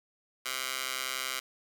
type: tone with high-pass filter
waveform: 15% pulse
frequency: 130.81 Hz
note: C3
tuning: in tune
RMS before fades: -35 dBFS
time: 0.45-1.4 s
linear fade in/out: 10 ms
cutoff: 1800 Hz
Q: 0.75
effects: none